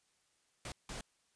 pink noise bursts at uneven times, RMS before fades -44 dBFS, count 2, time 0.65-0.72 / 0.89-1.01 s, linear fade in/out 2 ms, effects white hiss -75 dBFS RMS until 1.35 s + resampled to 22050 Hz

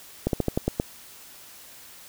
slowing click train, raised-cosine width 2 ms, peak -9 dBFS, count 7, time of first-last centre 0.27-0.799 s, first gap 62 ms, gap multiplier 1.14, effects white hiss -47 dBFS RMS until 2.08 s

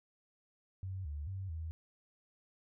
sine tone with pitch steps, 94.7 / 73.4 / 95.8 / 80.6 Hz, F#2 / D2 / G2 / E2, +41 / 0 / -39 / -38 cents, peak -38 dBFS, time 0.83-1.71 s, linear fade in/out 0 ms, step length 220 ms, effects none

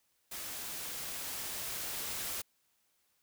white noise with level ramp, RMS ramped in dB -42 to -38 dBFS, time 0.31-2.42 s, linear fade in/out 10 ms, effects white hiss -75 dBFS RMS until 3.22 s

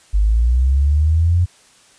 sine linear sweep, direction up, 49 to 89.9 Hz, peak -11 dBFS, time 0.13-1.46 s, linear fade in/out 20 ms, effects white hiss -50 dBFS RMS until 1.98 s + resampled to 22050 Hz

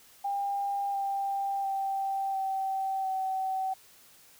sine tone with pitch steps, 800 / 790.4 / 780.8 / 771.4 / 762.1 Hz, G5 / G5 / G5 / G5 / G5, +35 / +14 / -7 / -28 / -49 cents, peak -28 dBFS, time 0.24-3.74 s, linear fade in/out 10 ms, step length 700 ms, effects white hiss -57 dBFS RMS until 4.39 s

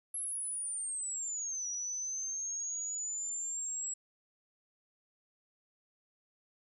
sine linear two-way sweep, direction down then up, 11175 to 5800 to 7730 Hz, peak -35 dBFS, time 0.14-3.94 s, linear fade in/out 5 ms, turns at 1.68 s, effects none

